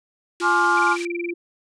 sine tone with pitch glide, 347.7 to 345.3 Hz, F4 to F4, -8 to -20 cents, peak -25 dBFS, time 0.4-1.34 s, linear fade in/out 10 ms, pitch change -12 cents, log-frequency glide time 0.51-1.01 s
pink band-pass noise, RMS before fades -37 dBFS, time 0.4-1.05 s, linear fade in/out 0 ms, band 2300 to 8000 Hz, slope 12 dB/octave
sine chord, D half-diminished seventh, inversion second, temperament just, 845.8 / 1057.2 / 1174.7 / 1409.6 Hz, Ab5 / C6 / D6 / F6, +31 / +18 / 0 / +16 cents, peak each -22 / -23 / -23 / -19 dBFS, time 0.41-0.97 s, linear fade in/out 50 ms
sine tone bursts, 2349 Hz, D7, in tune, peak -26 dBFS, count 12, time 0.77-1.307 s, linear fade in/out 5 ms, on 20 ms, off 27 ms
effects resampled to 22050 Hz

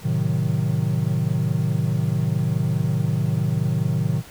triangle chord, A diminished seventh, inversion none, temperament equal, 110 / 130.81 / 155.56 / 185 Hz, A2 / C3 / Eb3 / Gb3, 0 / 0 / 0 / 0 cents, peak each -23 / -22 / -21 / -26 dBFS, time 0.02-4.23 s, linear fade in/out 50 ms, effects pink hiss -44 dBFS RMS until 4.3 s

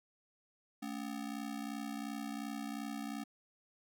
square ring-modulated tone, 250.2 Hz, B3, 23 cents sharp, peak -37 dBFS, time 0.82-3.24 s, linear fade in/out 10 ms, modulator 31.4 Hz, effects none

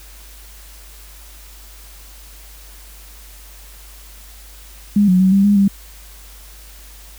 sine tone with pitch steps, 204.8 / 183.2 / 188.4 / 196.9 / 204.1 / 198 Hz, G#3 / F#3 / F#3 / G3 / G#3 / G3, -24 / -17 / +32 / +8 / -30 / +18 cents, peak -9 dBFS, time 4.96-5.68 s, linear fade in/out 5 ms, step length 120 ms, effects added 50 Hz sine -39 dBFS peak until 7.18 s + white hiss -43 dBFS RMS until 7.18 s

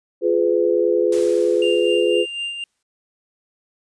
sine chord, F diminished, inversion none, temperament just, 349.2 / 419.1 / 502.9 Hz, F4 / Ab4 / Cb5, 0 / +16 / +31 cents, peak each -19 dBFS, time 0.21-2.26 s, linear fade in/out 50 ms
white noise with exponential decay, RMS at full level -33 dBFS, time 1.12-2.83 s, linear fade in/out 5 ms, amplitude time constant 370 ms
triangle tone with tremolo, 2794 Hz, F7, in tune, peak -21 dBFS, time 1.62-2.64 s, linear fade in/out 2 ms, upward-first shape sine, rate 4 Hz, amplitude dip 50%
effects resampled to 22050 Hz

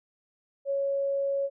sine tone, 554.4 Hz, C#5, in tune, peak -25 dBFS, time 0.65-1.5 s, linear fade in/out 50 ms, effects none

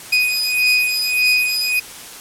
30% pulse beating tone pair, 2489 / 2490.7 Hz, D#7 / D#7, 0 / +1 cents, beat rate 1.7 Hz, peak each -15 dBFS, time 0.12-1.8 s, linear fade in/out 10 ms, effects white hiss -35 dBFS RMS until 2.2 s + low-pass 12000 Hz 12 dB/octave

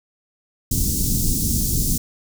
pink band-stop noise, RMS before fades -20 dBFS, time 0.71-1.98 s, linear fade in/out 5 ms, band 270 to 5700 Hz, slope 24 dB/octave, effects none

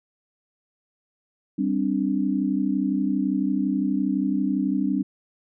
sine chord, G suspended fourth, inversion none, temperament equal, 196 / 261.6 / 293.7 Hz, G3 / C4 / D4, 0 / 0 / 0 cents, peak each -25 dBFS, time 1.58-5.03 s, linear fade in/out 10 ms, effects none

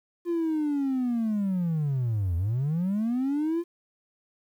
triangle linear two-way sweep, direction down then up, 349.2 to 81.8 to 349.2 Hz, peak -21 dBFS, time 0.25-3.64 s, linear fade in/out 50 ms, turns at 2.36 s, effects tanh soft clip ceiling -19 dBFS + 10-bit

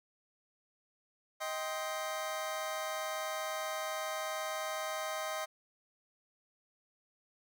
25% pulse chord, C minor, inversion first, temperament just, 627.9 / 784.9 / 1046.5 Hz, Eb5 / G5 / C6, +16 / +2 / 0 cents, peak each -34 / -39 / -39 dBFS, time 1.4-5.46 s, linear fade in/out 20 ms, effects none

